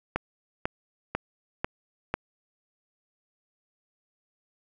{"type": "click train", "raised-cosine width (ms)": 0.5, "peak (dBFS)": -11, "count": 5, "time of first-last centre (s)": [0.16, 2.14], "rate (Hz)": 2.02, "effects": []}